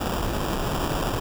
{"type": "noise with sample-and-hold", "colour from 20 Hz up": "pink", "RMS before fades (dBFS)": -26, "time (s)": [0, 1.2], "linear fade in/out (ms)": 10, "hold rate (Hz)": 2100, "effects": []}